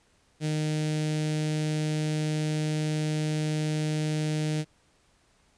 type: tone with notch filter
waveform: sawtooth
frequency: 153.6 Hz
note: D#3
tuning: 22 cents flat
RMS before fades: -28 dBFS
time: 0.4-4.65 s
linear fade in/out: 50 ms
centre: 1100 Hz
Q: 0.71
effects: pink hiss -65 dBFS RMS until 5.57 s + resampled to 22050 Hz